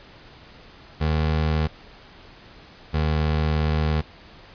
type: tone pair in turn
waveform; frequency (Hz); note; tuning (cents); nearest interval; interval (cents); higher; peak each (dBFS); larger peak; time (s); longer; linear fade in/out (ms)
25% pulse; 78 / 77.28; D#2 / D#2; +5 / -11; unison; 16; first; -16; neither; 1-1.68 / 2.93-4.02; second; 20
effects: pink hiss -47 dBFS RMS until 4.54 s + resampled to 11025 Hz